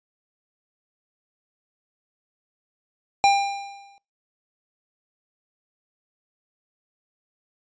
square tone with exponential decay, 798 Hz, G5, 31 cents sharp, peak -13 dBFS, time 3.24-3.98 s, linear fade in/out 0 ms, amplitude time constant 160 ms, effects noise-tail reverb RT60 0.3 s tail -25 dB re dry + resampled to 16000 Hz

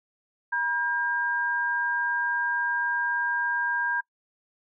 sine tone pair together, 959 / 1605.9 Hz, A#5 / G6, +49 / +41 cents, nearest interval major sixth, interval 892 cents, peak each -29 / -25 dBFS, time 0.52-4.01 s, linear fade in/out 10 ms, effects noise-tail reverb RT60 0.1 s tail -25 dB re dry

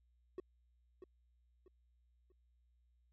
triangle tone with echo, 370 Hz, F#4, in tune, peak -39 dBFS, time 0.38-0.4 s, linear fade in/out 2 ms, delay 640 ms, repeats 3, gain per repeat -9 dB, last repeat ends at 2.32 s, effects added 60 Hz sine -70 dBFS peak until 3.12 s

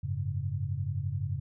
sine chord, F# suspended second, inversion none, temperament just, 92.5 / 104.06 / 138.75 Hz, F#2 / G#2 / C#3, 0 / +4 / +2 cents, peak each -34 dBFS, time 0.03-1.4 s, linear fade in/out 10 ms, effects none

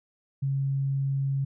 sine tone, 137 Hz, C#3, 20 cents flat, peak -24 dBFS, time 0.42-1.45 s, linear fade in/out 10 ms, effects none

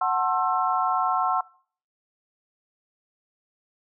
sine chord, F# half-diminished seventh, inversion none, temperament just, 740 / 888 / 1065.6 / 1332 Hz, F#5 / A5 / C6 / E6, 0 / +16 / +31 / +18 cents, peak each -25 / -30 / -25 / -27 dBFS, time 0.01-1.41 s, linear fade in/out 5 ms, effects noise-tail reverb RT60 0.5 s tail -22 dB re dry

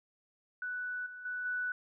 sine tone with level steps, 1485 Hz, F#6, 6 cents sharp, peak -35 / -44 / -35 / -32 dBFS, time 0.62-1.72 s, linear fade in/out 2 ms, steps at 1.06 / 1.25 / 1.45 s, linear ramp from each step 5 ms, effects none

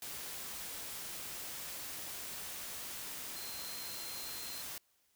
sine tone in noise, 4146 Hz, C8, 17 cents flat, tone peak -48 dBFS, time 3.36-4.62 s, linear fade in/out 2 ms, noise white, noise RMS -44 dBFS, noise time 0.02-4.78 s, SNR -7 dB, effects white hiss -74 dBFS RMS until 5.15 s

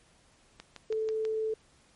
click train, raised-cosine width 0.2 ms, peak -26 dBFS, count 5, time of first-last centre 0.6-1.251 s, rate 6.14 Hz
sine tone, 438.5 Hz, A4, 6 cents flat, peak -28 dBFS, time 0.9-1.54 s, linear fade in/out 5 ms
effects pink hiss -63 dBFS RMS until 1.95 s + MP3 48 kbps

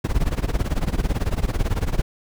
brown noise with tremolo, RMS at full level -18 dBFS, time 0.04-2.02 s, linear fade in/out 5 ms, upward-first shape sine, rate 18 Hz, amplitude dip 90%, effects none

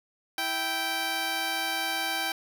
10% pulse tone pair together, 328.2 / 780.6 Hz, E4 / G5, -8 / -8 cents, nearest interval octave + minor third, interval 1500 cents, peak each -28 / -20 dBFS, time 0.38-2.32 s, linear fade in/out 2 ms, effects none

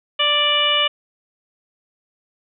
harmonic tone, 588 Hz, D5, 2 cents sharp, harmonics 1 / 2 / 3 / 4 / 5 / 6, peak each -25 / -23 / -28 / -23 / -17 / -25 dBFS, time 0.19-0.88 s, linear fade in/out 10 ms, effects none

